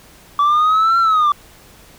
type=linear two-way sweep; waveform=sine; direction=up then down; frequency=1148 to 1369 to 1158 Hz; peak=-8 dBFS; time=0.39-1.32 s; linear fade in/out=2 ms; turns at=0.99 s; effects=tanh soft clip ceiling -10 dBFS + pink hiss -45 dBFS RMS until 1.98 s